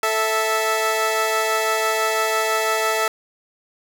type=tone pair together; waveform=15% pulse; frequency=440 / 657 Hz; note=A4 / E5; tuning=0 / -6 cents; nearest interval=perfect fifth; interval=694 cents; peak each=-15 dBFS; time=0.03-3.08 s; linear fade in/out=2 ms; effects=none